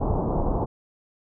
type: low-pass noise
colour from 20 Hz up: pink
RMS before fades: -24 dBFS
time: 0-0.66 s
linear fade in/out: 20 ms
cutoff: 1000 Hz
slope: 48 dB/octave
effects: none